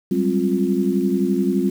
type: tone cluster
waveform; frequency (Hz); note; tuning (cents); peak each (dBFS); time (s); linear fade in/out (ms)
sine; 190.6 / 202.2 / 266.1 / 351.1; G3 / G#3 / C4 / F4; -48 / -46 / +29 / +9; -22; 0.11-1.7; 5
effects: 7-bit